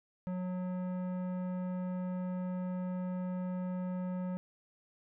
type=tone with tanh clipping; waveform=triangle; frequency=182.4 Hz; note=F#3; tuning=24 cents flat; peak=-36 dBFS; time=0.27-4.37 s; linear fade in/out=0 ms; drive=18 dB; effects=none